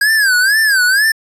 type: tone with vibrato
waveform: square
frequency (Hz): 1615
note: G#6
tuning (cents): -49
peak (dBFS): -10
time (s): 0.01-1.12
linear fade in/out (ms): 5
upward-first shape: sine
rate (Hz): 2.1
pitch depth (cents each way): 170
effects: resampled to 32000 Hz